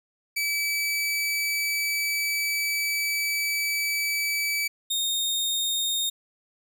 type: tone pair in turn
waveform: sawtooth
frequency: 2300 / 3688 Hz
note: D7 / A#7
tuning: -37 / -19 cents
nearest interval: minor sixth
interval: 818 cents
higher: second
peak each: -21 dBFS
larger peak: neither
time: 0.36-4.68 / 4.9-6.1 s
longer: first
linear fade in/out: 10 ms
effects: none